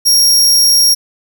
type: tone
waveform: sawtooth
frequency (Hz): 5588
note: F8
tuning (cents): 0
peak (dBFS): -4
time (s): 0.05-0.95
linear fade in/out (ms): 20
effects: none